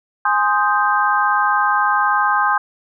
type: chord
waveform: sine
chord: Ab major seventh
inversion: none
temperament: equal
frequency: 830.6 / 1046.5 / 1244.5 / 1568 Hz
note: Ab5 / C6 / Eb6 / G6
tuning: 0 / 0 / 0 / 0 cents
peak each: -19 dBFS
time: 0.25-2.58 s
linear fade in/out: 5 ms
effects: none